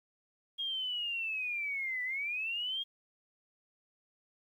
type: linear two-way sweep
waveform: sine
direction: down then up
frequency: 3266 to 1966 to 3266 Hz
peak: -33 dBFS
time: 0.58-2.84 s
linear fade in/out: 20 ms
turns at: 2.03 s
effects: 11-bit